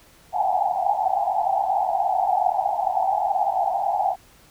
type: band-pass noise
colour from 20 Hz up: white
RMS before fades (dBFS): -22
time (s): 0.32-4.16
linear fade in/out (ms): 50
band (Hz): 700 to 840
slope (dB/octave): 96
effects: pink hiss -53 dBFS RMS until 4.5 s